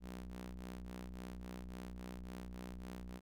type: ring-modulated tone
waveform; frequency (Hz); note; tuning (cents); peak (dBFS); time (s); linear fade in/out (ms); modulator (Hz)
sawtooth; 61.9; B1; +5; -39; 0-3.21; 50; 122
effects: none